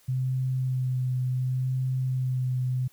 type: tone with vibrato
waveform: sine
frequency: 128.5 Hz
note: C3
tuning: 31 cents flat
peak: -24 dBFS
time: 0.08-2.88 s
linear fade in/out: 10 ms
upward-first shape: sine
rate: 0.69 Hz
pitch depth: 18 cents each way
effects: white hiss -60 dBFS RMS until 2.92 s